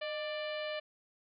harmonic tone with a mistuned harmonic, 590 Hz, D5, 8 cents sharp, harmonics 1 / 2 / 3 / 4 / 5 / 6 / 7 / 8, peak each -37 / -48 / -45 / -46 / -46 / -53 / -51 / -59 dBFS, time 0.01-0.8 s, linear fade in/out 10 ms, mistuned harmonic 1, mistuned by +63 cents, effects none

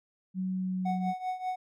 sine tone with pitch glide, 186.6 to 184.78 Hz, F#3 to F#3, +15 to -2 cents, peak -29 dBFS, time 0.34-1.14 s, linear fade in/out 50 ms, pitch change -17 cents, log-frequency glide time 0.52-0.86 s
triangle tone with tremolo, 740 Hz, F#5, in tune, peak -26 dBFS, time 0.85-1.56 s, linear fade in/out 10 ms, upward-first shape triangle, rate 5.1 Hz, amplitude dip 85%
effects none

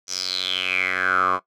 10% pulse tone with band-pass filter sweep, 92.5 Hz, F#2, in tune, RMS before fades -23 dBFS, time 0.07-1.4 s, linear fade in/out 50 ms, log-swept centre 6000 to 1000 Hz, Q 7.6, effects noise-tail reverb RT60 0.1 s tail -17 dB re dry

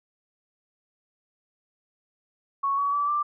sine tone with pitch steps, 1108 / 1131.3 / 1155.1 / 1179.3 Hz, C#6 / C#6 / D6 / D6, -1 / +35 / -29 / +7 cents, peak -22 dBFS, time 2.63-3.23 s, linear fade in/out 10 ms, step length 150 ms, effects none

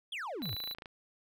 triangle exponential sweep, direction down, 3520 to 82.41 Hz, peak -35 dBFS, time 0.12-0.55 s, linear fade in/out 5 ms
click train, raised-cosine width 0.3 ms, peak -29 dBFS, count 13, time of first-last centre 0.42-0.858 s, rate 27.4 Hz
square tone, 3970 Hz, B7, 8 cents sharp, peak -38 dBFS, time 0.42-0.74 s, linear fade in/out 10 ms
effects none

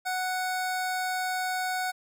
25% pulse tone, 740 Hz, F#5, in tune, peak -24 dBFS, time 0.05-1.92 s, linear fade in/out 20 ms, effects none

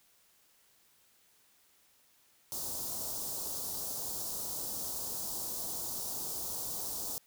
white band-stop noise, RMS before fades -38 dBFS, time 2.52-7.18 s, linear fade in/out 0 ms, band 1000 to 4600 Hz, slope 24 dB/octave, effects white hiss -67 dBFS RMS until 7.26 s

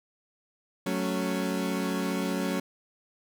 30% pulse chord, F# minor, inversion none, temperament equal, 185 / 220 / 277.2 Hz, F#3 / A3 / C#4, 0 / 0 / 0 cents, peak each -28 / -31 / -29 dBFS, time 0.86-2.6 s, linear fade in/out 5 ms, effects none

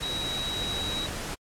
sine tone in noise, 3849 Hz, B7, 45 cents flat, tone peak -30 dBFS, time 0.02-1.07 s, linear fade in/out 10 ms, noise pink, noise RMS -35 dBFS, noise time 0-1.35 s, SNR +2 dB, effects low-pass 10000 Hz 12 dB/octave + AAC 64 kbps

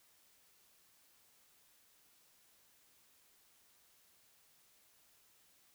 silence, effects white hiss -69 dBFS RMS until 5.74 s

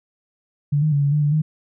sine tone with pitch steps, 144.8 / 154.2 / 142.9 / 142 / 149.4 / 146.2 / 154.7 Hz, D3 / D#3 / D3 / C#3 / D3 / D3 / D#3, -24 / -15 / -47 / +42 / +30 / -7 / -10 cents, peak -15 dBFS, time 0.72-1.42 s, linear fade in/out 10 ms, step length 100 ms, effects none

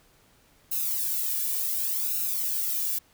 violet noise with flanger, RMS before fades -28 dBFS, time 0.71-2.99 s, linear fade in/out 10 ms, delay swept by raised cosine 0.75 to 1.75 ms, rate 0.68 Hz, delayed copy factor +0.95, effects pink hiss -61 dBFS RMS until 3.13 s

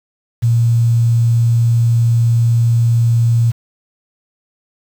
sine tone with quantisation, 116.54 Hz, A#2, in tune, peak -9 dBFS, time 0.42-3.52 s, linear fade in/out 20 ms, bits 6, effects none

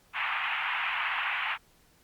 white band-pass noise, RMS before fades -31 dBFS, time 0.13-1.58 s, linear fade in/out 50 ms, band 810 to 2800 Hz, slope 48 dB/octave, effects pink hiss -63 dBFS RMS until 2.03 s + Opus 48 kbps

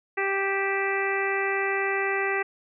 harmonic tone with a mistuned harmonic, 392 Hz, G4, in tune, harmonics 1 / 2 / 3 / 4 / 5 / 6 / 7, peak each -28 / -32 / -34 / -33 / -28 / -35 / -37 dBFS, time 0.17-2.43 s, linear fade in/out 10 ms, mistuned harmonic 7, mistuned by -66 cents, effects none

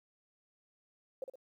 sine tone with echo, 526 Hz, C5, 9 cents sharp, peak -35 dBFS, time 1.22-1.24 s, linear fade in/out 2 ms, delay 58 ms, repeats 2, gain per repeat -7 dB, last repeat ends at 1.356 s, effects 12-bit

